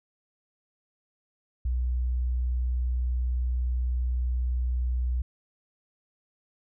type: tone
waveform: sine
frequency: 61.74 Hz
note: B1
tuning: in tune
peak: -24 dBFS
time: 1.65-5.22 s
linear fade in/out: 5 ms
effects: none